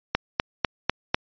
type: click train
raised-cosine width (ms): 0.3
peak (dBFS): -3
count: 5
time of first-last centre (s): 0.15-1.145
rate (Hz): 4.02
effects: resampled to 11025 Hz